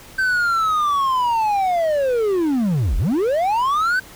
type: linear two-way sweep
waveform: triangle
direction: down then up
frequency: 1555 to 34.65 to 1555 Hz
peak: -14 dBFS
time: 0.18-4 s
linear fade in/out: 10 ms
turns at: 2.97 s
effects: pink hiss -42 dBFS RMS until 4.15 s